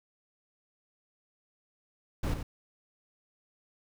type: noise with echo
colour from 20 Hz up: brown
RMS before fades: -30 dBFS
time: 2.23-2.34 s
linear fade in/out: 5 ms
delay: 90 ms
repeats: 1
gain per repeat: -7 dB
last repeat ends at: 2.43 s
effects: none